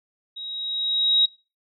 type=tone with level ramp; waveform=sine; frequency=3810 Hz; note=A#7; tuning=37 cents sharp; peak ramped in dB=-33 to -14 dBFS; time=0.36-1.26 s; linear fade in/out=10 ms; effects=noise-tail reverb RT60 0.3 s tail -21 dB re dry